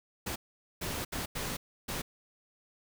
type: noise bursts at uneven times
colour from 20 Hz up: pink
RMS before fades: -36 dBFS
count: 5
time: 0.26-0.36 / 0.81-1.05 / 1.12-1.26 / 1.35-1.57 / 1.88-2.02 s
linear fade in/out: 10 ms
effects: none